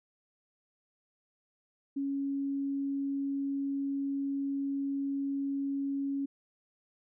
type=tone; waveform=sine; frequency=277.2 Hz; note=C#4; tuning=in tune; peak=-30 dBFS; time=1.96-6.26 s; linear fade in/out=10 ms; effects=none